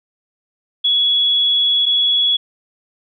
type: tone pair in turn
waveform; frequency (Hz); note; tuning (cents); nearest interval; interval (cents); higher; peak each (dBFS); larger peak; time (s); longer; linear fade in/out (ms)
sine; 3370 / 3370; G#7 / G#7; +25 / +25; unison; 0; neither; -12; neither; 0.84-1.86 / 1.86-2.37; first; 10
effects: none